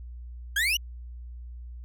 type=exponential sweep; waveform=35% pulse; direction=up; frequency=1568 to 3000 Hz; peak=-21 dBFS; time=0.56-0.77 s; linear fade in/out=5 ms; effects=added 60 Hz sine -38 dBFS peak until 1.84 s